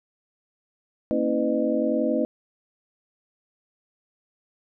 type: tone cluster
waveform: sine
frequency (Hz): 231.2 / 272 / 322.6 / 503 / 610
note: A#3 / C#4 / E4 / B4 / D#5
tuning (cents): -14 / -33 / -37 / +32 / -34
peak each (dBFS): -27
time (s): 1.11-2.25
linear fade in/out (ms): 0
effects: none